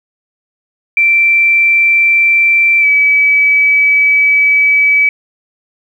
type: tone with pitch glide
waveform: sine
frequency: 2345 to 2289 Hz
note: D7 to D7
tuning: -3 to -45 cents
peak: -6 dBFS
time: 0.97-5.09 s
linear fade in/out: 2 ms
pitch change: -42 cents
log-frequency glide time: 2.8-2.86 s
effects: 7-bit